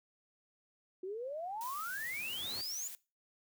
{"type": "exponential sweep", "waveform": "sine", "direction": "up", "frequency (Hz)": [359.1, 7140], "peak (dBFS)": -38, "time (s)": [1.03, 2.88], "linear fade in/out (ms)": 5}
{"type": "noise with exponential growth", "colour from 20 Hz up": "pink", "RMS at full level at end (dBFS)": -46, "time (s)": [1.04, 2.61], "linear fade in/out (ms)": 0, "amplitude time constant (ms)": 340}
{"type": "noise", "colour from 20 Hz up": "blue", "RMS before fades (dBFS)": -47, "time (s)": [1.61, 2.95], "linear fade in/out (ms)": 0}
{"effects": ["noise-tail reverb RT60 0.3 s tail -20 dB re dry", "high-pass 100 Hz 12 dB/octave"]}